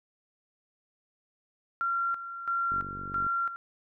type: tone with tremolo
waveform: sine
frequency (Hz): 1374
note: F6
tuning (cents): -29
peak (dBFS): -26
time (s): 1.81-3.56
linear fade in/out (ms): 0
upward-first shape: square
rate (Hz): 1.5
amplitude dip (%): 70
type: click train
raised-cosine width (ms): 3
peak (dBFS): -30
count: 27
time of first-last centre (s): 2.72-3.266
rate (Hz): 47.6
effects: none